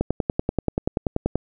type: click train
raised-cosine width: 2 ms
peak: -7 dBFS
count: 15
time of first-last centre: 0.01-1.356 s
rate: 10.4 Hz
effects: none